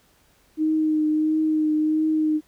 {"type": "tone with vibrato", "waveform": "sine", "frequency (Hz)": 310, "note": "D#4", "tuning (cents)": -6, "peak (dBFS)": -18, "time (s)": [0.57, 2.41], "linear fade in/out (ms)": 50, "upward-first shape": "triangle", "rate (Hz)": 1.5, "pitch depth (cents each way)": 23, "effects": ["pink hiss -60 dBFS RMS until 2.47 s"]}